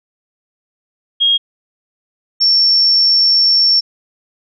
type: tone pair in turn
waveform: sine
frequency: 3262 / 5444 Hz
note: G#7 / F8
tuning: -32 / -45 cents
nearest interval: major sixth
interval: 887 cents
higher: second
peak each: -9 / -8 dBFS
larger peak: second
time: 1.2-1.38 / 2.4-3.81 s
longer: second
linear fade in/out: 20 ms
effects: none